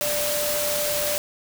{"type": "tone in noise", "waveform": "sine", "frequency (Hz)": 590, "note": "D5", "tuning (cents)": 8, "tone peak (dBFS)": -26, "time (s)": [0.01, 1.18], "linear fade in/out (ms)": 0, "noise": "white", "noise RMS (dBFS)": -26, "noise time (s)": [0.01, 1.18], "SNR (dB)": -3, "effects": []}